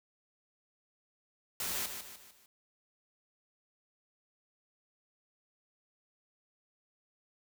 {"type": "noise with echo", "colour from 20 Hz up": "white", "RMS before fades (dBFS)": -36, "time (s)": [1.6, 1.86], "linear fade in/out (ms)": 2, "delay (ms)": 150, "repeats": 4, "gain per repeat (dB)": -7, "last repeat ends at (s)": 2.46, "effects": []}